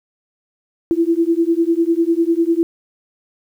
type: beating tone pair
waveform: sine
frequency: 329.6 / 339.6 Hz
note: E4 / F4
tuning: 0 / -48 cents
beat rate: 10 Hz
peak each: -16 dBFS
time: 0.91-2.63 s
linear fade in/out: 0 ms
effects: 8-bit